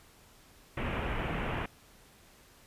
pink low-pass noise, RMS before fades -34 dBFS, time 0.77-1.66 s, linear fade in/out 5 ms, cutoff 2900 Hz, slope 48 dB/octave, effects pink hiss -59 dBFS RMS until 2.66 s + resampled to 32000 Hz

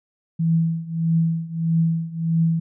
sine tone with tremolo, 164.4 Hz, E3, 4 cents flat, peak -14 dBFS, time 0.39-2.6 s, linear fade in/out 10 ms, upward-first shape triangle, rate 1.6 Hz, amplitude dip 90%, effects none

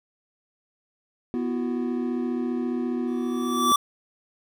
triangle chord, B suspended fourth, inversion none, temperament equal with one note detuned, 246.9 / 335.2 / 370 Hz, B3 / E4 / F#4, 0 / +29 / 0 cents, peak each -24 / -30 / -30 dBFS, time 1.34-3.72 s, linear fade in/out 0 ms
square tone with exponential growth, 1160 Hz, D6, 22 cents flat, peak -16 dBFS, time 3.07-3.76 s, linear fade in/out 5 ms, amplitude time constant 150 ms
effects none

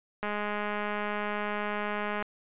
click train, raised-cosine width 0.5 ms, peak -18 dBFS, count 416, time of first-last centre 0.23-2.225 s, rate 208 Hz, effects resampled to 8000 Hz

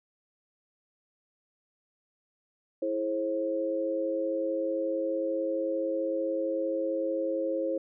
sine tone cluster, 328.4 / 423.8 / 535 Hz, E4 / G#4 / C5, -6 / +35 / +38 cents, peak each -32 / -37 / -29 dBFS, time 2.82-7.78 s, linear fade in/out 5 ms, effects none

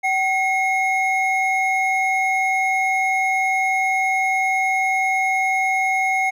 triangle tone pair together, 763.1 / 2161 Hz, G5 / C#7, -47 / -45 cents, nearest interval octave + tritone, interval 1802 cents, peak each -18 / -18 dBFS, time 0.03-6.31 s, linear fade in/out 20 ms, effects none

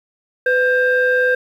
sine tone pair together, 502 / 1589 Hz, B4 / G6, +28 / +23 cents, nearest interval octave + minor sixth, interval 1995 cents, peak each -14 dBFS, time 0.46-1.35 s, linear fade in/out 5 ms, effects tanh soft clip ceiling -8 dBFS + 8-bit

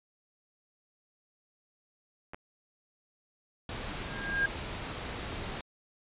clicks, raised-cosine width 0.5 ms, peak -27 dBFS, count 2, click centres 2.335 / 2.345 s
pink noise, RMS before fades -38 dBFS, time 3.69-5.61 s, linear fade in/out 2 ms
sine tone with exponential growth, 1615 Hz, G#6, 49 cents flat, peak -23 dBFS, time 3.86-4.46 s, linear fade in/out 5 ms, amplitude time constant 130 ms
effects resampled to 8000 Hz

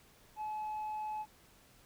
sine tone with tanh clipping, 856 Hz, A5, 48 cents flat, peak -37 dBFS, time 0.36-1.26 s, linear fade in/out 50 ms, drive 1 dB, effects pink hiss -63 dBFS RMS until 1.85 s

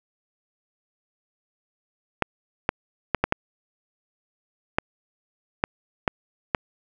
clicks, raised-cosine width 0.5 ms, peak -4 dBFS, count 9, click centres 2.223 / 2.691 / 3.147 / 3.24 / 3.324 / 4.785 / 5.639 / 6.078 / 6.548 s, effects none

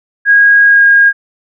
sine tone with pitch glide, 1640 to 1627.7 Hz, G#6 to G#6, -22 to -35 cents, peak -3 dBFS, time 0.25-1.13 s, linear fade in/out 50 ms, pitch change -13 cents, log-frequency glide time 0.65-0.84 s, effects none

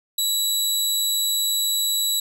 20% pulse tone, 3918 Hz, B7, 15 cents flat, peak -14 dBFS, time 0.18-2.2 s, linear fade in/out 5 ms, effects none

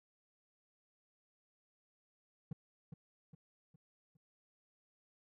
triangle tone with echo, 156.8 Hz, D#3, 14 cents sharp, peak -36 dBFS, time 2.51-2.53 s, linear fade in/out 5 ms, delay 410 ms, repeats 4, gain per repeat -7 dB, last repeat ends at 4.17 s, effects none

